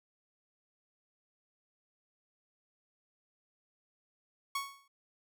sawtooth tone with exponential decay, 1108.7 Hz, C#6, in tune, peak -27 dBFS, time 4.55-4.88 s, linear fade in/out 5 ms, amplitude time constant 71 ms, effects none

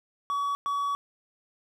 triangle tone bursts at uneven times, 1133 Hz, C#6, 37 cents sharp, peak -24 dBFS, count 2, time 0.3-0.55 / 0.66-0.95 s, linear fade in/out 0 ms, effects none

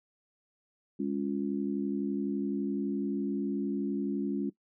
sine chord, Db major, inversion second, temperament equal with one note detuned, 205.4 / 277.2 / 349.2 Hz, Ab3 / Db4 / F4, -19 / 0 / 0 cents, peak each -33 / -32 / -36 dBFS, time 0.99-4.5 s, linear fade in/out 10 ms, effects noise-tail reverb RT60 0.1 s tail -18 dB re dry

